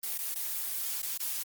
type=noise with dropouts; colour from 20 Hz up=blue; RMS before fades=-34 dBFS; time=0.03-1.43 s; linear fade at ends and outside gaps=5 ms; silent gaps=0.179-0.187 / 0.345-0.356 / 1.02-1.028 / 1.177-1.199 s; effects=Opus 24 kbps